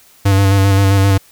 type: tone with vibrato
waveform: square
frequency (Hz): 98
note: G2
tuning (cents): 0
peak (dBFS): -9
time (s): 0.25-1.18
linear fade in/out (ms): 10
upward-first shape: square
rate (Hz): 7.6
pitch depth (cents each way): 22
effects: white hiss -47 dBFS RMS until 1.31 s